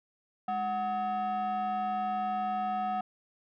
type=tone with frequency modulation; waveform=sine; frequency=740 Hz; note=F#5; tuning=in tune; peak=-26 dBFS; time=0.48-3.01 s; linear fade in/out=5 ms; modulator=532 Hz; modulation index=0.62; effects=tanh soft clip ceiling -28 dBFS

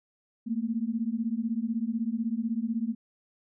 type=beating tone pair; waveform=sine; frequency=220 / 236 Hz; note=A3 / A#3; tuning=0 / +22 cents; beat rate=16 Hz; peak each=-30 dBFS; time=0.46-2.95 s; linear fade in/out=20 ms; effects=none

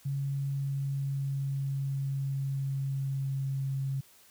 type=tone with pitch glide; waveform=sine; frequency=138.59 to 135.58 Hz; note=C#3 to C#3; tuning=0 to -38 cents; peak=-29 dBFS; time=0.05-4.01 s; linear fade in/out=10 ms; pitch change=-38 cents; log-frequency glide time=0.35-3.72 s; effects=white hiss -59 dBFS RMS until 4.3 s

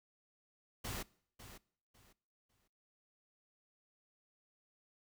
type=noise with echo; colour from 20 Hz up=pink; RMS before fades=-42 dBFS; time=0.84-1.03 s; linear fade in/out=10 ms; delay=550 ms; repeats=3; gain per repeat=-12 dB; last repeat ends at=2.68 s; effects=noise-tail reverb RT60 0.6 s tail -23 dB re dry

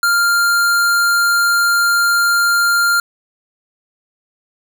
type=tone; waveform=square; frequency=1396.9 Hz; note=F6; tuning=in tune; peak=-12 dBFS; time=0.03-3 s; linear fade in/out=2 ms; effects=none

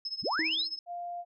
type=tone with tremolo; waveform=sine; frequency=5180 Hz; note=E8; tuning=31 cents flat; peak=-30 dBFS; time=0.05-0.79 s; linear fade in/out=2 ms; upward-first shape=triangle; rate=15 Hz; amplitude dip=95%
type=linear sweep; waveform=sine; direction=up; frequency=35.93 to 4486 Hz; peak=-28 dBFS; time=0.22-0.68 s; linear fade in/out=50 ms
type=tone with exponential decay; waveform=triangle; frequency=319.6 Hz; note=D#4; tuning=47 cents sharp; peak=-28 dBFS; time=0.39-0.77 s; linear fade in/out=1 ms; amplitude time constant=81 ms
type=tone; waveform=sine; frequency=699 Hz; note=F5; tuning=1 cent sharp; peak=-35 dBFS; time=0.86-1.25 s; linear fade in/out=50 ms
effects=none

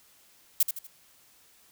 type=noise with echo; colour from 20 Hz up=violet; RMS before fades=-21 dBFS; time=0.6-0.63 s; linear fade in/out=5 ms; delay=80 ms; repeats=3; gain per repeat=-8 dB; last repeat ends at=0.87 s; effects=white hiss -60 dBFS RMS until 1.71 s

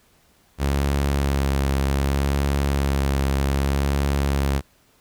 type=tone with vibrato; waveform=sawtooth; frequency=69.3 Hz; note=C#2; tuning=in tune; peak=-15 dBFS; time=0.58-4.62 s; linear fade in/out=50 ms; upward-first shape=sine; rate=0.65 Hz; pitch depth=23 cents each way; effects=pink hiss -59 dBFS RMS until 5 s

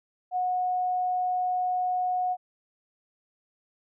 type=tone; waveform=sine; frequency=730 Hz; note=F#5; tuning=24 cents flat; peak=-24 dBFS; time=0.31-2.37 s; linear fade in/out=50 ms; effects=none

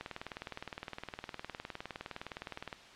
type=click train; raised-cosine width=0.3 ms; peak=-24 dBFS; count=54; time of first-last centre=0.01-2.728 s; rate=19.5 Hz; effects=white hiss -54 dBFS RMS until 2.95 s + low-pass 4000 Hz 12 dB/octave

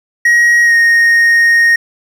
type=tone with pitch glide; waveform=triangle; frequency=1894 to 1859.3 Hz; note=A#6 to A#6; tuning=+27 to -5 cents; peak=-4 dBFS; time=0.25-1.76 s; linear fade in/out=5 ms; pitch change=-32 cents; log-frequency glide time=0.63-0.74 s; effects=none

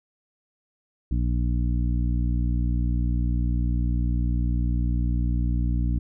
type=harmonic tone; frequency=60 Hz; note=B1; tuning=49 cents flat; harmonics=1 / 2 / 3 / 4 / 5; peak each=-22 / -28 / -32 / -34 / -36 dBFS; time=1.11-5.99 s; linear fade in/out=5 ms; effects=none

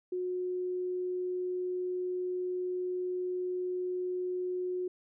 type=tone; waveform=sine; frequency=363.5 Hz; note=F#4; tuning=31 cents flat; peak=-31 dBFS; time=0.12-4.88 s; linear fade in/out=5 ms; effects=none

